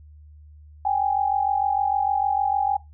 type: tone pair together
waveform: sine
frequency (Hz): 783 / 829.6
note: G5 / G#5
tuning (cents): -2 / -2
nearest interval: minor second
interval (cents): 100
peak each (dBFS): -22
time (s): 0.85-2.77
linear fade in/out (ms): 5
effects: noise-tail reverb RT60 0.2 s tail -17 dB re dry + added 75 Hz sine -44 dBFS peak until 2.93 s